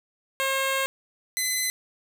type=tone pair in turn; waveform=10% pulse; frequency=537 / 2027 Hz; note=C5 / B6; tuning=+45 / +45 cents; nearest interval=octave + major seventh; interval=2300 cents; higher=second; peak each=-15 dBFS; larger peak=neither; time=0.4-0.86 / 1.37-1.7 s; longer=first; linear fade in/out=0 ms; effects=none